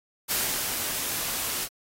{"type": "noise with ADSR envelope", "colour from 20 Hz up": "white", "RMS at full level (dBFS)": -26, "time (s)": [0.28, 1.69], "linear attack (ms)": 33, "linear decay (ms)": 340, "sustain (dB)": -4, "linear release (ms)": 57, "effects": ["AAC 48 kbps"]}